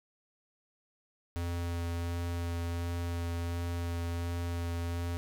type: tone with vibrato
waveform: square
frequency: 85.7 Hz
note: F2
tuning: 32 cents flat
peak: -33 dBFS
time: 1.36-5.17 s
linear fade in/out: 0 ms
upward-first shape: sine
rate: 1.4 Hz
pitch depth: 10 cents each way
effects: 12-bit